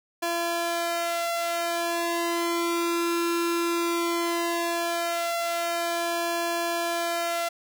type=tone with flanger; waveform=sawtooth; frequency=340.4 Hz; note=F4; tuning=44 cents flat; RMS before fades=-27 dBFS; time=0.22-7.49 s; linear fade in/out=10 ms; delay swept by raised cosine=1.2 to 2.17 ms; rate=0.16 Hz; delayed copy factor=+1; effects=none